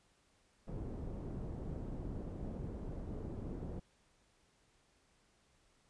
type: low-pass noise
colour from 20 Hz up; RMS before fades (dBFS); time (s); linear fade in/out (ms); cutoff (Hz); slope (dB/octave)
pink; -43; 0.67-3.8; 10; 400; 12
effects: pink hiss -72 dBFS RMS until 5.89 s + resampled to 22050 Hz